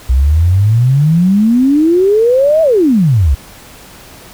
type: exponential two-way sweep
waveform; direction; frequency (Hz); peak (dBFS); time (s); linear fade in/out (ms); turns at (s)
sine; up then down; 61.2 to 659.3 to 61.2; -6; 0.09-3.35; 10; 2.62
effects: pink hiss -36 dBFS RMS until 4.33 s